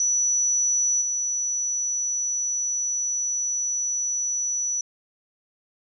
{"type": "tone with level steps", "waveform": "sine", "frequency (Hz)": 5920, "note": "F#8", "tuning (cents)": 0, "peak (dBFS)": [-19, -23], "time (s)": [0, 4.81], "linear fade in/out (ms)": 2, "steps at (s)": 1.01, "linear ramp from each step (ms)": 10, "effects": []}